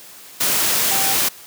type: tone in noise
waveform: sine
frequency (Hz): 780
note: G5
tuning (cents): -9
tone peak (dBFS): -26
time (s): 0.91-1.14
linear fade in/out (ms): 10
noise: white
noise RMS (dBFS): -18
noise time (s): 0.4-1.29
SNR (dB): -11
effects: white hiss -41 dBFS RMS until 1.46 s + high-pass 100 Hz 12 dB/octave